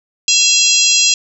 harmonic tone with a mistuned harmonic, 824 Hz, G#5, 14 cents flat, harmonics 3 / 4 / 5 / 6 / 7 / 8 / 9, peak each -17 / -17 / -17 / -17 / -17 / -17 / -17 dBFS, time 0.28-1.14 s, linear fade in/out 2 ms, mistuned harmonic 3, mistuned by +150 cents, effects none

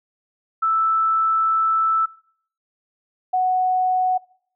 sine tone pair in turn, 1318.5 / 740 Hz, E6 / F#5, 0 / 0 cents, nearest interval minor seventh, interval 1000 cents, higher first, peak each -16 dBFS, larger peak neither, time 0.62-2.06 / 3.33-4.18 s, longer first, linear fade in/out 10 ms, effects noise-tail reverb RT60 0.6 s tail -23 dB re dry

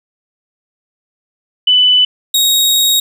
sine / sawtooth tone pair in turn, 2993 / 3771 Hz, F#7 / A#7, +19 / +19 cents, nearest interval major third, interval 400 cents, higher second, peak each -6 dBFS, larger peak neither, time 1.67-2.05 / 2.34-3 s, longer second, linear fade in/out 5 ms, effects none

